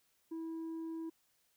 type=tone with tanh clipping; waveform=sine; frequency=326 Hz; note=E4; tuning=19 cents flat; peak=-40 dBFS; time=0.31-1.1 s; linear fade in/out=10 ms; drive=3 dB; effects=white hiss -75 dBFS RMS until 1.56 s